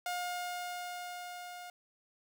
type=tone with level ramp; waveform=sawtooth; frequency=713 Hz; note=F5; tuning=36 cents sharp; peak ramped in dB=-30 to -41 dBFS; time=0.06-1.7 s; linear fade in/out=2 ms; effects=none